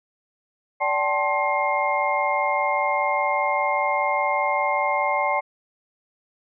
sine tone cluster, 583 / 771 / 876 / 1060 / 2124 Hz, D5 / G5 / A5 / C6 / C7, -13 / -29 / -8 / +22 / +25 cents, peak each -26 dBFS, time 0.8-5.41 s, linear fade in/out 20 ms, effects none

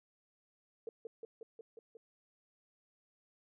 sine tone with echo, 453.5 Hz, A#4, 48 cents flat, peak -39 dBFS, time 0.87-0.89 s, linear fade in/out 2 ms, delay 180 ms, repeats 6, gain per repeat -2 dB, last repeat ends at 1.97 s, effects none

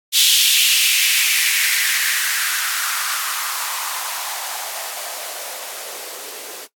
violet noise with band-pass filter sweep, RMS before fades -20 dBFS, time 0.12-6.68 s, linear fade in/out 50 ms, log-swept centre 3400 to 390 Hz, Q 3.2, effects noise-tail reverb RT60 0.1 s tail -18 dB re dry + AAC 64 kbps

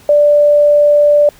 sine tone, 587.3 Hz, D5, in tune, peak -5 dBFS, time 0.09-1.29 s, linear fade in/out 2 ms, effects pink hiss -43 dBFS RMS until 1.39 s

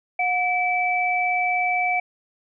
sine tone pair together, 725.2 / 2308 Hz, F#5 / D7, -35 / -31 cents, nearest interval octave + minor sixth, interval 2004 cents, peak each -22 dBFS, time 0.19-2 s, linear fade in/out 5 ms, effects none

